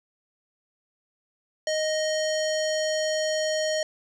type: tone with low-pass filter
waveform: square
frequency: 622.3 Hz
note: D#5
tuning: in tune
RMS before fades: -26 dBFS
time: 1.67-3.83 s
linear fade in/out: 2 ms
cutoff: 6100 Hz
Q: 2.6
effects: none